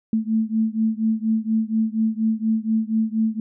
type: beating tone pair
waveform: sine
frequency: 219.3 / 223.5 Hz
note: A3 / A3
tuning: -6 / +27 cents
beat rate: 4.2 Hz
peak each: -21 / -22 dBFS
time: 0.13-3.4 s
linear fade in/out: 2 ms
effects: none